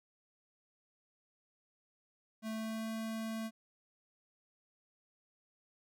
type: tone with pitch glide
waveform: square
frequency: 220.3 to 222.7 Hz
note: A3 to A3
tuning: +2 to +21 cents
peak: -38 dBFS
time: 2.42-3.51 s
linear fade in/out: 50 ms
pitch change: +19 cents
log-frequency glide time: 2.53-2.89 s
effects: none